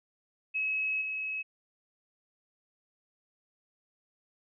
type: tone with level steps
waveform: sine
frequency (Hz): 2568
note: E7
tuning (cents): -46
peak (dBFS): -28 / -32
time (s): 0.54-1.43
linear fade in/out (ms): 20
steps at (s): 1.01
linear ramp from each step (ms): 10
effects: none